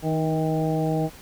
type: harmonic tone with a mistuned harmonic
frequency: 158.7 Hz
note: D#3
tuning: 35 cents sharp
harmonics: 1 / 2 / 3 / 4 / 5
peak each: -24 / -27 / -29 / -30 / -31 dBFS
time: 0.02-1.1 s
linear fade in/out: 50 ms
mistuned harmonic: 2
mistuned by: -25 cents
effects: added 41 Hz sine -50 dBFS peak until 1.21 s + pink hiss -46 dBFS RMS until 1.21 s